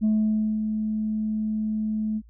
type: tone with ADSR envelope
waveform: sine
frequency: 215.8 Hz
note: A3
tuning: 33 cents flat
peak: -16 dBFS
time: 0.01-2.22 s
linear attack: 34 ms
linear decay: 550 ms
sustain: -7 dB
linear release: 52 ms
effects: tanh soft clip ceiling -16 dBFS + added 56 Hz sine -48 dBFS peak until 2.29 s